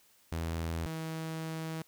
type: tone pair in turn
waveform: sawtooth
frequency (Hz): 82.41 / 160.68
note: E2 / E3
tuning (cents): 0 / -44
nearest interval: octave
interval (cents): 1156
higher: second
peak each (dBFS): -29 / -32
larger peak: first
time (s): 0.32-0.86 / 0.86-1.82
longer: second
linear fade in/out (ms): 0
effects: white hiss -65 dBFS RMS until 1.87 s